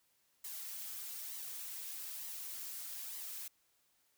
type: noise with flanger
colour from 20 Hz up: blue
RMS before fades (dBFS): -45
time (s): 0.44-3.48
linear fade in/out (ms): 5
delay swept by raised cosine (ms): 0.99 to 4.59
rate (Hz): 1.1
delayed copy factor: +0.5
effects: white hiss -75 dBFS RMS until 4.17 s